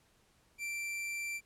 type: tone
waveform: 45% pulse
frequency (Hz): 2349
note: D7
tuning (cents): 0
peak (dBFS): -36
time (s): 0.58-1.41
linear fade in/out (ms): 50
effects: pink hiss -69 dBFS RMS until 1.45 s + low-pass 12000 Hz 12 dB/octave